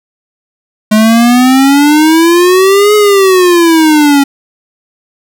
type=exponential two-way sweep; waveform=square; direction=up then down; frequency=211.9 to 423.9 to 275.9 Hz; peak=-4 dBFS; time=0.91-4.24 s; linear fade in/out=10 ms; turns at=2.95 s; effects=none